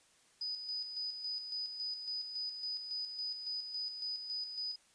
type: tone with tremolo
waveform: sine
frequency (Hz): 4978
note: D#8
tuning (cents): 0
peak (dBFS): -36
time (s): 0.41-4.76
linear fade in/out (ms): 5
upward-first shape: square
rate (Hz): 3.6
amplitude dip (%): 50
effects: white hiss -67 dBFS RMS until 4.94 s + resampled to 22050 Hz